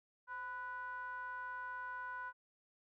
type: ring-modulated tone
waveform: triangle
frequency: 237.9 Hz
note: A#3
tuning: 35 cents sharp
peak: -37 dBFS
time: 0.27-2.33 s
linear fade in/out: 50 ms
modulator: 1240 Hz
effects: none